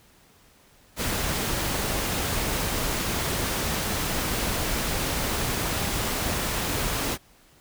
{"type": "noise", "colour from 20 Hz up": "pink", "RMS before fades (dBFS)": -27, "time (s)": [0.96, 7.18], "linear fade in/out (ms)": 50, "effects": ["pink hiss -57 dBFS RMS until 7.6 s"]}